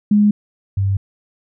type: tone pair in turn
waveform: sine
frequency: 207.7 / 98.02 Hz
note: G#3 / G2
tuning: 0 / 0 cents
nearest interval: octave + minor second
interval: 1300 cents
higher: first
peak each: -9 / -14 dBFS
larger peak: first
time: 0.11-0.31 / 0.77-0.97 s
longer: neither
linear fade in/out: 5 ms
effects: none